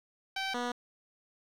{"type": "tone pair in turn", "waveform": "10% pulse", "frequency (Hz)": [773, 243.5], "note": ["G5", "B3"], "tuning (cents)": [-24, -24], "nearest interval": "octave + minor sixth", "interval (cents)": 2000, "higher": "first", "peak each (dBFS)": -24, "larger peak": "neither", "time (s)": [[0.36, 0.54], [0.54, 0.72]], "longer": "neither", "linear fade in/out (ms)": 5, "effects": ["low-pass 6000 Hz 12 dB/octave", "9-bit"]}